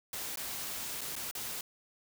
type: noise with dropouts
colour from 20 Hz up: white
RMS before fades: -39 dBFS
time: 0.13-1.61 s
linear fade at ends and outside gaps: 2 ms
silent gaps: 0.358-0.372 / 1.009-1.014 / 1.155-1.163 / 1.312-1.351 s
effects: none